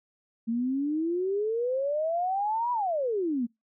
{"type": "exponential two-way sweep", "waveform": "sine", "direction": "up then down", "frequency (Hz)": [224.2, 991, 224.2], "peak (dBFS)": -25, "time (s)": [0.47, 3.47], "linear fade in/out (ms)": 20, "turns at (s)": 2.72, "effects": ["noise-tail reverb RT60 0.2 s tail -26 dB re dry"]}